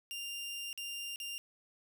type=tone with dropouts; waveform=sawtooth; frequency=2794 Hz; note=F7; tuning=in tune; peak=-36 dBFS; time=0.11-1.38 s; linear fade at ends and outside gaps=0 ms; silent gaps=0.729-0.776 / 1.159-1.201 s; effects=none